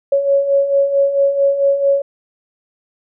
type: beating tone pair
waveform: sine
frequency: 553 / 557.5 Hz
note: C#5 / C#5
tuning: -4 / +10 cents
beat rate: 4.5 Hz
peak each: -19 / -12 dBFS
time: 0.12-2.02 s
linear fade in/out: 5 ms
effects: none